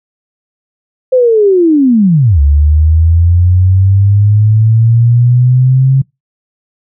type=linear two-way sweep; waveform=sine; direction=down then up; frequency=523.3 to 70.1 to 135.2 Hz; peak=-4 dBFS; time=1.12-6.02 s; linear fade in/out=10 ms; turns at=2.4 s; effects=noise-tail reverb RT60 0.2 s tail -25 dB re dry